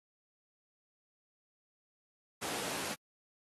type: high-pass noise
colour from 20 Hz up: pink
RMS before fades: -39 dBFS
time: 2.41-2.95 s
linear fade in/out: 20 ms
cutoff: 230 Hz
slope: 12 dB/octave
effects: AAC 32 kbps